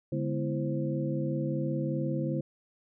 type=tone cluster; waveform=sine; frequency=144.3 / 207 / 246.6 / 331.7 / 525 Hz; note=D3 / G#3 / B3 / E4 / C5; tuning=-30 / -5 / -2 / +11 / +6 cents; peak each=-31 / -37 / -37 / -34 / -37 dBFS; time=0.12-2.41 s; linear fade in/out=5 ms; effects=none

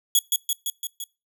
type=tone with echo; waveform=10% pulse; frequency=3368 Hz; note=G#7; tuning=24 cents sharp; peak=-8 dBFS; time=0.15-0.19 s; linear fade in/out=2 ms; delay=170 ms; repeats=5; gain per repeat=-3 dB; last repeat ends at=1.04 s; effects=noise-tail reverb RT60 0.3 s tail -26 dB re dry

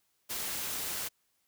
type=noise; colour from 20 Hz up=white; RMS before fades=-36 dBFS; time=0.29-1.09 s; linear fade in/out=20 ms; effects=white hiss -75 dBFS RMS until 1.47 s

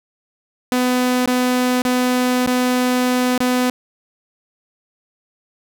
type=tone with dropouts; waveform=sawtooth; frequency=250.5 Hz; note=B3; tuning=25 cents sharp; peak=-11 dBFS; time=0.72-3.7 s; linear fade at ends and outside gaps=1 ms; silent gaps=1.259-1.275 / 1.82-1.851 / 2.463-2.474 / 3.378-3.404 s; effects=none

